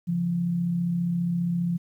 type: tone pair together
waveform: sine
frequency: 138.59 / 173.5 Hz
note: C#3 / F3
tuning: 0 / -11 cents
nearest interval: major third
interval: 389 cents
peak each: -34 / -23 dBFS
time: 0.07-1.78 s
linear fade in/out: 20 ms
effects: 10-bit